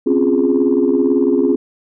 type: chord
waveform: sine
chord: Db major seventh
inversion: third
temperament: equal with one note detuned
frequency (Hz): 259.2 / 277.2 / 349.2 / 415.3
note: C4 / Db4 / F4 / Ab4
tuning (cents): -16 / 0 / 0 / 0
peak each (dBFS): -16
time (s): 0.06-1.56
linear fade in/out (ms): 10
effects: tanh soft clip ceiling -4 dBFS